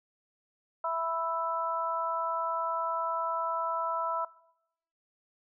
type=harmonic tone; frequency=330 Hz; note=E4; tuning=2 cents sharp; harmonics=2 / 3 / 4; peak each=-34 / -32 / -33 dBFS; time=0.84-4.25 s; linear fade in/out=5 ms; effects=noise-tail reverb RT60 0.8 s tail -21 dB re dry